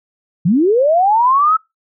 sine linear sweep, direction up, 150 to 1318.5 Hz, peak -9 dBFS, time 0.45-1.57 s, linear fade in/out 10 ms, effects noise-tail reverb RT60 0.2 s tail -23 dB re dry

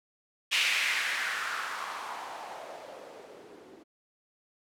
violet noise with low-pass filter sweep, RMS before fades -34 dBFS, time 0.51-3.84 s, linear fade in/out 20 ms, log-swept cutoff 2700 to 320 Hz, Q 2.7, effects none

